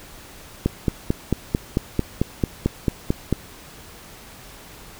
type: click train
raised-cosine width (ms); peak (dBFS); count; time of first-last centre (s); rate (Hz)
3; -5; 13; 0.66-3.327; 4.5
effects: pink hiss -43 dBFS RMS until 4.99 s

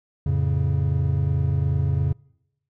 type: chord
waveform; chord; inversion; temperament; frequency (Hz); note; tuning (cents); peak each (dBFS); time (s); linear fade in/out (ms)
triangle; F augmented; none; equal; 87.31 / 110 / 138.59; F2 / A2 / C#3; 0 / 0 / 0; -21 / -25 / -20; 0.26-2.13; 5
effects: noise-tail reverb RT60 0.9 s tail -26 dB re dry

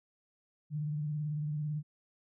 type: tone with vibrato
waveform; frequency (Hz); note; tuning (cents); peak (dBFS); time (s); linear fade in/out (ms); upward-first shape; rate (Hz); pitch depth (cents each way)
sine; 150.1; D3; +38; -32; 0.7-1.83; 50; sine; 18; 49
effects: none

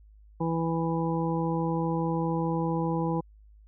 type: harmonic tone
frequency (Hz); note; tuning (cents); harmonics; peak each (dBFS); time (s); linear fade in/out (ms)
164.81; E3; 0; 1 / 2 / 3 / 5 / 6; -28 / -31 / -33 / -35 / -36; 0.4-3.21; 10
effects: added 52 Hz sine -51 dBFS peak until 3.67 s

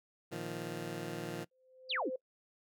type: chord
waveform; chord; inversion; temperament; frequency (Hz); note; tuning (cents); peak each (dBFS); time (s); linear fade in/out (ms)
15% pulse; Bb suspended fourth; none; just; 116.54 / 155.39 / 174.81; Bb2 / Eb3 / F3; 0 / -2 / +2; -40 / -37 / -37; 0.31-1.45; 20
type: tone with exponential growth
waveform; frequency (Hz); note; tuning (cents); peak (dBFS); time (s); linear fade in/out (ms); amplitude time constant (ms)
sine; 516; C5; -24; -34; 1.51-2.16; 5; 140
type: exponential sweep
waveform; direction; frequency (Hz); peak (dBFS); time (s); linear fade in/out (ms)
sine; down; 4997 to 214.7; -32; 1.89-2.1; 20
effects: noise-tail reverb RT60 0.1 s tail -22 dB re dry

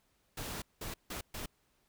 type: noise bursts at uneven times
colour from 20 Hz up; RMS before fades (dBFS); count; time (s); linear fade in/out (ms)
pink; -41; 4; 0.37-0.62 / 0.81-0.94 / 1.1-1.21 / 1.34-1.46; 5
effects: pink hiss -74 dBFS RMS until 1.88 s

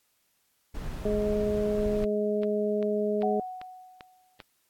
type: noise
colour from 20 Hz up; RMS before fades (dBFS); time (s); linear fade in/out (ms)
brown; -35; 0.74-2.05; 10
type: harmonic tone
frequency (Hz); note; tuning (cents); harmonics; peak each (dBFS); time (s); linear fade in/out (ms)
209.3; G#3; +14; 1 / 2 / 3; -30 / -27 / -31; 1.05-3.4; 2
type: click train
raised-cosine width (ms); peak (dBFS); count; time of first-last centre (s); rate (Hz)
0.3; -26; 7; 2.04-4.402; 2.54
type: tone with exponential decay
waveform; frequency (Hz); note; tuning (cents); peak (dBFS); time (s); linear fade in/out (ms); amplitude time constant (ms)
sine; 740; F#5; 0; -26; 3.23-4.38; 2; 250
effects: white hiss -71 dBFS RMS until 4.69 s + AAC 64 kbps

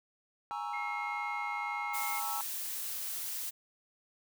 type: chord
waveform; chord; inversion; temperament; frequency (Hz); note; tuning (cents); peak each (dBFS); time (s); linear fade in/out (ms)
triangle; A# half-diminished seventh; third; equal; 830.6 / 932.3 / 1108.7 / 1318.5; G#5 / A#5 / C#6 / E6; 0 / 0 / 0 / 0; -37 / -39 / -43 / -39; 0.51-2.41; 0
type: tone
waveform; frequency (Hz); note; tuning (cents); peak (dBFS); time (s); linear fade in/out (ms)
sine; 2148; C7; +45; -38; 0.73-2.2; 10
type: noise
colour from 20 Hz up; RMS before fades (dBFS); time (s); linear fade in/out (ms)
blue; -38; 1.93-3.51; 20
effects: none

